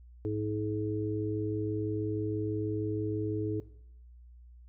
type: harmonic tone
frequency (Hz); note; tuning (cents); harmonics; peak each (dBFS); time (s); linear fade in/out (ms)
106.2; G#2; +39; 1 / 3 / 4; -34 / -34 / -34; 0.25-3.6; 0
effects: noise-tail reverb RT60 0.7 s tail -18 dB re dry + added 60 Hz sine -50 dBFS peak until 4.68 s